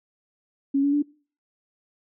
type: tone with pitch steps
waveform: sine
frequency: 276.4 / 283.8 / 291.5 Hz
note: C#4 / C#4 / D4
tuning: -5 / +41 / -13 cents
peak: -18 dBFS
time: 0.74-1.025 s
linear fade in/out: 10 ms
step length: 95 ms
effects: noise-tail reverb RT60 0.4 s tail -23 dB re dry